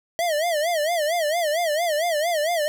square tone with vibrato, 643 Hz, E5, 43 cents flat, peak -21 dBFS, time 0.19-2.68 s, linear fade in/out 0 ms, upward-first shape sine, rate 4.4 Hz, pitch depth 160 cents each way, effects none

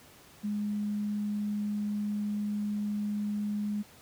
sine tone, 207.7 Hz, G#3, in tune, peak -29 dBFS, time 0.43-3.83 s, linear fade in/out 20 ms, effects pink hiss -55 dBFS RMS until 4.01 s + high-pass 80 Hz 12 dB/octave

